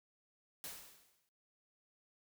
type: noise with exponential decay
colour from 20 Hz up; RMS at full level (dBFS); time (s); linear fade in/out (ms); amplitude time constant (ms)
white; -44; 0.64-1.29; 1; 140
effects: noise-tail reverb RT60 0.4 s tail -22 dB re dry